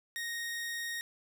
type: tone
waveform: sawtooth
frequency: 1864.7 Hz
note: A#6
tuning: in tune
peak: -32 dBFS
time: 0.16-1.01 s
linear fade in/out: 0 ms
effects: none